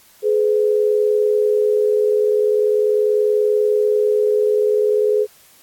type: tone pair together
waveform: sine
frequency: 422.6 / 503 Hz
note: G#4 / B4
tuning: +30 / +32 cents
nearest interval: minor third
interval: 302 cents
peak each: -14 / -20 dBFS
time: 0.22-5.27 s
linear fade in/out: 50 ms
effects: white hiss -50 dBFS RMS until 5.62 s + AAC 64 kbps